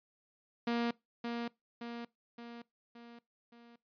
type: tone with echo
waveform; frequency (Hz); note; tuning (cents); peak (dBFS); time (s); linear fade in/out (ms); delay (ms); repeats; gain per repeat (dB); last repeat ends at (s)
sawtooth; 235.7; A#3; +19; -27; 0.67-0.91; 5; 570; 5; -5; 3.76
effects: noise-tail reverb RT60 0.2 s tail -23 dB re dry + resampled to 11025 Hz